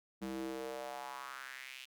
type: tone with high-pass filter sweep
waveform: square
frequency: 65.41 Hz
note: C2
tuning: in tune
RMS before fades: -44 dBFS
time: 0.21-1.86 s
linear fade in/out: 20 ms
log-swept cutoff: 230 to 2900 Hz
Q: 3.4
effects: none